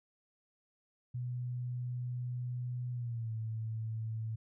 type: tone with pitch glide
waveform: sine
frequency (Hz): 123.47 to 111.28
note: B2 to A2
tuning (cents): 0 to +20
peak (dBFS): -35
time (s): 1.14-4.36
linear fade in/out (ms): 10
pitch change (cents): -180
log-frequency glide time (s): 2.92-3.33
effects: none